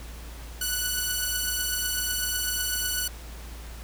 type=beating tone pair; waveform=5% pulse; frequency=1480 / 1488 Hz; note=F#6 / F#6; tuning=0 / +9 cents; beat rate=8 Hz; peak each=-16 / -20 dBFS; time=0.61-3.08 s; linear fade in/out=5 ms; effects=added 57 Hz sine -38 dBFS peak until 3.83 s + pink hiss -46 dBFS RMS until 3.83 s